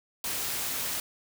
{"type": "noise", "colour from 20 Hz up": "white", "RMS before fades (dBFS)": -32, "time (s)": [0.24, 1], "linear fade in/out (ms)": 2, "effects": []}